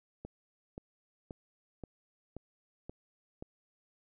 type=click train; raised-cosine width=2 ms; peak=-29 dBFS; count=7; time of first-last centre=0.25-3.425 s; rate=1.89 Hz; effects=none